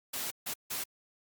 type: noise bursts at uneven times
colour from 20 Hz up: white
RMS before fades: -36 dBFS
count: 3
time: 0.13-0.31 / 0.46-0.54 / 0.7-0.84 s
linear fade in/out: 10 ms
effects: high-pass 100 Hz 12 dB/octave + Opus 48 kbps